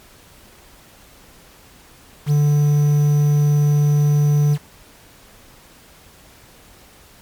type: tone with quantisation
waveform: triangle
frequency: 146.83 Hz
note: D3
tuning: in tune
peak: -10 dBFS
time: 2.26-4.58 s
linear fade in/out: 50 ms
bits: 6
effects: pink hiss -47 dBFS RMS until 7.21 s + MP3 96 kbps